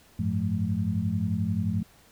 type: tone cluster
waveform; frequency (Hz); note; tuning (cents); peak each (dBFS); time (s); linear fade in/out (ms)
sine; 95.2 / 106.6 / 176.1 / 215.3; F#2 / G#2 / F3 / A3; +50 / +46 / +15 / -37; -30; 0.19-1.83; 5
effects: pink hiss -57 dBFS RMS until 2.11 s